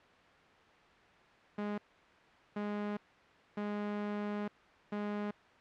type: tone bursts at uneven times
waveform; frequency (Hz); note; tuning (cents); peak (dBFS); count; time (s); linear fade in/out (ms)
sawtooth; 207; G#3; -5; -31; 4; 1.58-1.78 / 2.56-2.97 / 3.57-4.48 / 4.92-5.31; 5
effects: white hiss -60 dBFS RMS until 5.6 s + low-pass 2000 Hz 12 dB/octave